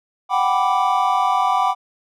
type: chord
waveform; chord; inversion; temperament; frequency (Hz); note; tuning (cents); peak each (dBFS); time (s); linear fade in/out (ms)
triangle; G major seventh; third; equal with one note detuned; 740 / 780.4 / 987.8 / 1174.7; F#5 / G5 / B5 / D6; 0 / -8 / 0 / 0; -19; 0.29-1.75; 50
effects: none